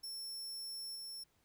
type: tone with level steps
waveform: sawtooth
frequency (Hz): 5400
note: E8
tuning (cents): +41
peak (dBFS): -40 / -42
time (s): 0.03-1.24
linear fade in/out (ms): 10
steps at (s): 0.95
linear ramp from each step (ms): 10
effects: pink hiss -75 dBFS RMS until 1.44 s